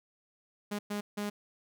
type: tone bursts at uneven times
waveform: sawtooth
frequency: 206.3 Hz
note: G#3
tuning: 11 cents flat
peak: -29 dBFS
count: 3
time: 0.71-0.79 / 0.9-1.01 / 1.17-1.3 s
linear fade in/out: 10 ms
effects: none